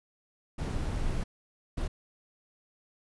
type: noise bursts at uneven times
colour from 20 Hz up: brown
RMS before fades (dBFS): -31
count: 2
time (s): 0.58-1.24 / 1.77-1.88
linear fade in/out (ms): 10
effects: resampled to 24000 Hz